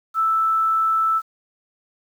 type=tone; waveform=sine; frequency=1318.5 Hz; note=E6; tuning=in tune; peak=-16 dBFS; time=0.14-1.22 s; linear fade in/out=50 ms; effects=8-bit